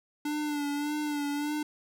square tone with vibrato, 293.7 Hz, D4, in tune, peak -30 dBFS, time 0.25-1.63 s, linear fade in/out 5 ms, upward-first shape sine, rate 1.7 Hz, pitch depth 40 cents each way, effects none

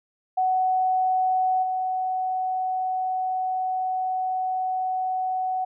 sine tone with level steps, 746 Hz, F#5, 14 cents sharp, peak -19 / -23 dBFS, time 0.37-5.65 s, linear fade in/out 10 ms, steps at 1.62 s, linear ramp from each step 20 ms, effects none

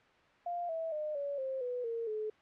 sine tone with pitch steps, 698.5 / 651.7 / 608.1 / 567.4 / 529.4 / 493.9 / 460.8 / 430 Hz, F5 / E5 / D#5 / C#5 / C5 / B4 / A#4 / A4, 0 / -20 / -40 / +40 / +20 / 0 / -20 / -40 cents, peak -34 dBFS, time 0.46-2.3 s, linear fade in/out 5 ms, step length 230 ms, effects white hiss -63 dBFS RMS until 2.41 s + low-pass 2000 Hz 12 dB/octave

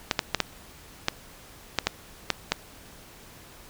clicks, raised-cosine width 0.2 ms, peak -4 dBFS, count 9, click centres 0.112 / 0.192 / 0.347 / 0.403 / 1.084 / 1.787 / 1.87 / 2.303 / 2.52 s, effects pink hiss -49 dBFS RMS until 3.69 s

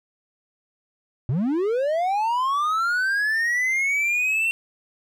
triangle linear sweep, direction up, 110 to 2723 Hz, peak -18 dBFS, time 1.29-4.51 s, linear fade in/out 0 ms, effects none

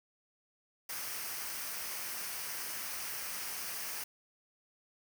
white noise with comb filter, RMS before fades -40 dBFS, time 0.89-4.04 s, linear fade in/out 5 ms, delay 0.27 ms, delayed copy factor -0.5, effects none

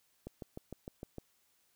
click train, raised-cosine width 2 ms, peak -29 dBFS, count 7, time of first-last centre 0.27-1.183 s, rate 6.57 Hz, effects white hiss -73 dBFS RMS until 1.75 s

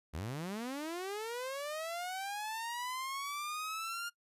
sawtooth linear sweep, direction up, 67.5 to 1416 Hz, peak -34 dBFS, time 0.13-4.1 s, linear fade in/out 20 ms, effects noise-tail reverb RT60 0.1 s tail -21 dB re dry + resampled to 32000 Hz

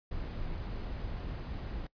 brown noise, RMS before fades -38 dBFS, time 0.11-1.87 s, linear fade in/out 5 ms, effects noise-tail reverb RT60 0.1 s tail -21 dB re dry + resampled to 11025 Hz

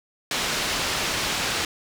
white low-pass noise, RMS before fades -26 dBFS, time 0.31-1.65 s, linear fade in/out 2 ms, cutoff 4700 Hz, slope 12 dB/octave, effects none

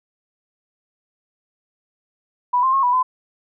sine tone with pitch steps, 985 / 1051 / 1084 / 982 / 1018 Hz, B5 / C6 / C#6 / B5 / C6, -5 / +7 / -39 / -10 / -48 cents, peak -14 dBFS, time 2.53-3.03 s, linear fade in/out 10 ms, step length 100 ms, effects none

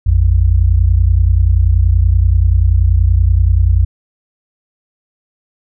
sine tone pair together, 56.86 / 87.31 Hz, A#1 / F2, -42 / 0 cents, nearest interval perfect fifth, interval 742 cents, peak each -10 dBFS, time 0.06-3.85 s, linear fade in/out 10 ms, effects none

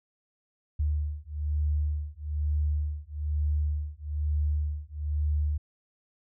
sine beating tone pair, 74.2 / 75.3 Hz, D2 / D2, +18 / +44 cents, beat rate 1.1 Hz, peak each -29 dBFS, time 0.79-5.58 s, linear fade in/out 10 ms, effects none

